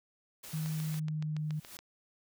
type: noise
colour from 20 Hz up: white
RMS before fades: -47 dBFS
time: 0.43-1 s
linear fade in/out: 10 ms
type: tone with pitch glide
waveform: sine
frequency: 156.5 to 153.01 Hz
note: D#3 to D#3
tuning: +10 to -29 cents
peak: -32 dBFS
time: 0.53-1.6 s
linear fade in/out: 10 ms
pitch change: -39 cents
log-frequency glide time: 0.7-1.38 s
type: click train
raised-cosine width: 0.2 ms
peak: -29 dBFS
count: 9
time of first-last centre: 0.66-1.79 s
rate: 7.08 Hz
type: noise with exponential growth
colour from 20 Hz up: white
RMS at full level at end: -45 dBFS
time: 1.36-1.77 s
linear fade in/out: 2 ms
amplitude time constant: 89 ms
effects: none